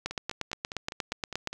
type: two click trains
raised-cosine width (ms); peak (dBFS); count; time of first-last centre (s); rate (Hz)
0.2; -20 / -13; 8 / 13; 0.11-1.53 / 0.06-1.473; 4.93 / 8.49
effects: none